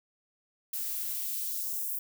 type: noise with high-pass filter sweep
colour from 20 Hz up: violet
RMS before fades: -34 dBFS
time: 0.73-1.99 s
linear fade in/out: 5 ms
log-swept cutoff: 590 to 11000 Hz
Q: 1
effects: none